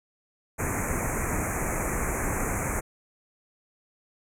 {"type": "band-stop noise", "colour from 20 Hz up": "pink", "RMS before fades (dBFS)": -28, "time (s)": [0.58, 2.81], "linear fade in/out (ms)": 20, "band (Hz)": [2400, 6300], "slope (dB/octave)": 96, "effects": ["low-pass 11000 Hz 12 dB/octave"]}